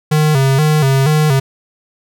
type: tone with vibrato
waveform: square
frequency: 143.8 Hz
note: D3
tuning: 36 cents flat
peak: -10 dBFS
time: 0.11-1.4 s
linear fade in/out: 10 ms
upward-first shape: square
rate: 2.1 Hz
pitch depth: 110 cents each way
effects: none